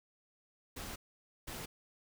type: noise bursts at uneven times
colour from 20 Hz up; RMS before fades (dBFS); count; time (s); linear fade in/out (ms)
pink; -44; 2; 0.76-0.96 / 1.47-1.66; 10
effects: none